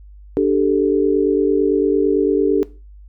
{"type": "chord", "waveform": "sine", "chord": "D suspended fourth", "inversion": "none", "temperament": "just", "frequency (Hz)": [293.7, 391.6, 440.5], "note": ["D4", "G4", "A4"], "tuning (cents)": [0, -2, 2], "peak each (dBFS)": -17, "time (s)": [0.37, 2.63], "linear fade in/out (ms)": 0, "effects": ["noise-tail reverb RT60 0.3 s tail -17 dB re dry", "added 50 Hz sine -38 dBFS peak until 3.08 s"]}